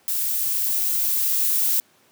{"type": "noise with level ramp", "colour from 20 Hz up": "violet", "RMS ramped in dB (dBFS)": [-24, -20], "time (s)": [0.08, 1.8], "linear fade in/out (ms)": 0, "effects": ["pink hiss -58 dBFS RMS until 2.11 s", "high-pass 200 Hz 12 dB/octave"]}